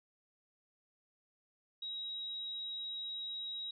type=tone; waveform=sine; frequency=3827 Hz; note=A#7; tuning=45 cents sharp; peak=-39 dBFS; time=1.82-3.71 s; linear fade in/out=5 ms; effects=none